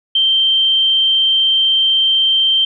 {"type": "tone", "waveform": "sine", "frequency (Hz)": 3136, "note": "G7", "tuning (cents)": 0, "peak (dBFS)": -10, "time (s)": [0.15, 2.65], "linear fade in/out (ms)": 5, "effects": []}